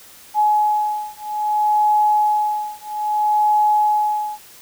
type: beating tone pair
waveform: sine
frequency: 844 / 844.61 Hz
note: G#5 / G#5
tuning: +28 / +29 cents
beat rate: 0.61 Hz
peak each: -18 dBFS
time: 0.34-4.39 s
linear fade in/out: 50 ms
effects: white hiss -44 dBFS RMS until 4.61 s